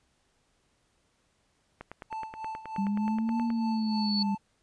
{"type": "click train", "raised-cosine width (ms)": 0.5, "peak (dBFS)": -25, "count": 17, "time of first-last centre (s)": [1.81, 3.503], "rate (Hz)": 9.45}
{"type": "tone with tremolo", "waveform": "triangle", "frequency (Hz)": 881, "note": "A5", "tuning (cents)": 2, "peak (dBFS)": -31, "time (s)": [2.1, 4.38], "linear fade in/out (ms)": 20, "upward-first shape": "sine", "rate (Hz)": 3.3, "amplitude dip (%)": 75}
{"type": "linear two-way sweep", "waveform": "sine", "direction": "up then down", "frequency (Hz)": [196, 234.9, 199], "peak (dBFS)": -26, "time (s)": [2.78, 4.35], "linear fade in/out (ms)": 5, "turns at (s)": 3.41}
{"type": "tone with exponential growth", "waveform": "sine", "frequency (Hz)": 4435, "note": "C#8", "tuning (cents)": 0, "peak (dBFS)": -26, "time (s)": [3.26, 4.23], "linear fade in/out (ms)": 5, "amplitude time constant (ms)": 210}
{"effects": ["pink hiss -71 dBFS RMS until 4.62 s", "resampled to 22050 Hz"]}